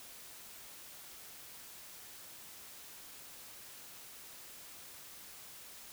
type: silence
effects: white hiss -52 dBFS RMS until 5.92 s